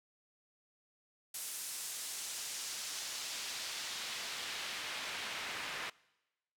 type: noise with band-pass filter sweep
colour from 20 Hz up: pink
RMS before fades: -42 dBFS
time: 1.34-5.9 s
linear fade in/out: 5 ms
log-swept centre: 10000 to 2000 Hz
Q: 0.88
effects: noise-tail reverb RT60 1.0 s tail -23 dB re dry